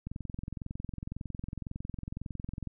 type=click train; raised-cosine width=5 ms; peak=-25 dBFS; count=58; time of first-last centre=0.07-2.673 s; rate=21.9 Hz; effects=none